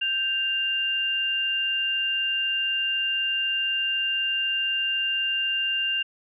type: tone pair together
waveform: sine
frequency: 1569 / 2794 Hz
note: G6 / F7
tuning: +1 / 0 cents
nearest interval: minor seventh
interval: 999 cents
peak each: -32 / -23 dBFS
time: 0.01-6.03 s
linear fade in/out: 10 ms
effects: none